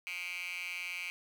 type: tone with high-pass filter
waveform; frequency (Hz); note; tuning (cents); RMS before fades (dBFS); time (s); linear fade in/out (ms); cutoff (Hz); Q
10% pulse; 178; F3; +33; -40; 0.07-1.1; 0; 2300; 8
effects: none